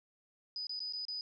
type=tone with dropouts; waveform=sine; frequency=4978 Hz; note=D#8; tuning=in tune; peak=-37 dBFS; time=0.56-1.21 s; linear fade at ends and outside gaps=1 ms; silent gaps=0.669-0.694 / 0.793-0.803 / 0.925-0.934 / 1.052-1.083 s; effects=none